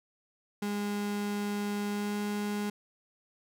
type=tone with pitch glide; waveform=35% pulse; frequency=205.2 to 206.7 Hz; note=G#3 to G#3; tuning=-21 to -8 cents; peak=-29 dBFS; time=0.62-2.7 s; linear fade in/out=5 ms; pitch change=+13 cents; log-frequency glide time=1.89-2.17 s; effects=none